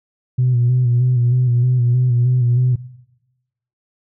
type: tone with vibrato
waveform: sine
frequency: 123.47 Hz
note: B2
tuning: in tune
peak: -11 dBFS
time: 0.38-2.76 s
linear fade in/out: 10 ms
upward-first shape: square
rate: 3.2 Hz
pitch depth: 38 cents each way
effects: noise-tail reverb RT60 1.0 s tail -19 dB re dry + tanh soft clip ceiling -8 dBFS